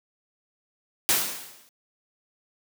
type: noise with exponential decay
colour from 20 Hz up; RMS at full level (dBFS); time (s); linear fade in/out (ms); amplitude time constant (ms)
white; -19; 1.09-1.69; 0; 130
effects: high-pass 150 Hz 12 dB/octave